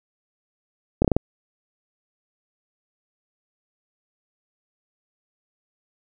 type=slowing click train; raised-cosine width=2 ms; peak=-4 dBFS; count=5; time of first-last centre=1.02-1.166 s; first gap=26 ms; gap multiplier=1.23; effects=none